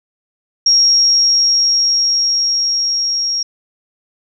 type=tone with level ramp; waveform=sine; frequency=5588 Hz; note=F8; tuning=in tune; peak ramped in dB=-7 to -15 dBFS; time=0.66-3.43 s; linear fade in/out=5 ms; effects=none

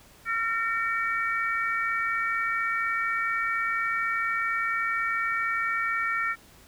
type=harmonic tone; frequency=455.8 Hz; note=A#4; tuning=39 cents flat; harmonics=3 / 4 / 5; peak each=-28 / -29 / -31 dBFS; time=0.25-6.36 s; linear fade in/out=50 ms; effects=pink hiss -54 dBFS RMS until 6.67 s

